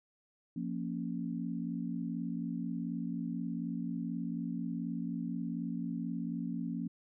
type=chord; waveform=sine; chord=Bb minor; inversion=second; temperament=equal; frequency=174.61 / 233.1 / 277.2 Hz; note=F3 / Bb3 / Db4; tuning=0 / 0 / 0 cents; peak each=-38 / -38 / -40 dBFS; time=0.56-6.88 s; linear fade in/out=5 ms; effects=none